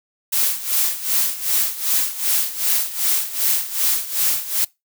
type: noise with tremolo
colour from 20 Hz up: blue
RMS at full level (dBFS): -17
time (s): 0.32-4.65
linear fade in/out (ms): 10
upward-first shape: sine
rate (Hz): 2.6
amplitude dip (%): 80
effects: noise-tail reverb RT60 0.2 s tail -23 dB re dry